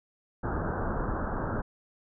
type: low-pass noise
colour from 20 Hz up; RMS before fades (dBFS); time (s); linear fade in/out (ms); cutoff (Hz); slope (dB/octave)
pink; -31; 0.43-1.62; 10; 1600; 96
effects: none